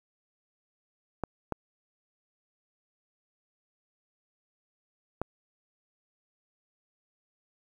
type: clicks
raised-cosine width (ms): 1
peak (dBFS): -16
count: 3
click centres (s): 1.237 / 1.523 / 5.216
effects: 9-bit